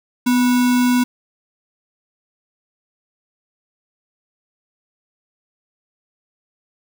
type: tone with sample-and-hold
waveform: sine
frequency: 248.4 Hz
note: B3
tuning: 10 cents sharp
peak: -12 dBFS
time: 0.26-1.04 s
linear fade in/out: 10 ms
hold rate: 1225 Hz
effects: none